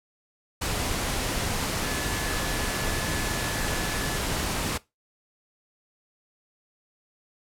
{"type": "tone in noise", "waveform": "sine", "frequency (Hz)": 1722, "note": "A6", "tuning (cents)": -38, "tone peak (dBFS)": -35, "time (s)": [1.83, 4.19], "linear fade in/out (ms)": 10, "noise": "pink", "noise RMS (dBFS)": -28, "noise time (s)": [0.61, 4.78], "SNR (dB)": -10, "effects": ["noise-tail reverb RT60 0.2 s tail -19 dB re dry", "low-pass 12000 Hz 12 dB/octave"]}